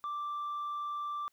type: tone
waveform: sine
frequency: 1174.7 Hz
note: D6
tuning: in tune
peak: -32 dBFS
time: 0.04-1.28 s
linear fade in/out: 0 ms
effects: tanh soft clip ceiling -33 dBFS + white hiss -75 dBFS RMS until 1.32 s